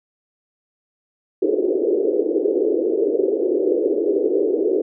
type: band-pass noise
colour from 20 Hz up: pink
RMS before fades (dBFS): -19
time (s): 1.42-4.82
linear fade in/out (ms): 5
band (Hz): 340 to 470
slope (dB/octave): 48
effects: none